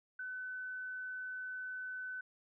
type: tone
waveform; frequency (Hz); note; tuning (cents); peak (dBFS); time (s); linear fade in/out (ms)
sine; 1509; F#6; +34; -40; 0.19-2.21; 5
effects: none